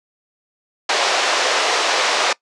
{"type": "band-pass noise", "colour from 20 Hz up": "pink", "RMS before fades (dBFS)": -18, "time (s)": [0.89, 2.33], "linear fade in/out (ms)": 5, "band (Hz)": [480, 6200], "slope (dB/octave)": 24, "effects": ["noise-tail reverb RT60 0.1 s tail -22 dB re dry", "resampled to 24000 Hz"]}